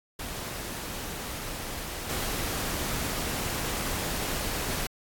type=noise with level steps; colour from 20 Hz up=pink; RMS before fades=-36 / -31 dBFS; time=0.19-4.87 s; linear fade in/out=5 ms; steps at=2.09 s; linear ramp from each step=10 ms; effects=AAC 64 kbps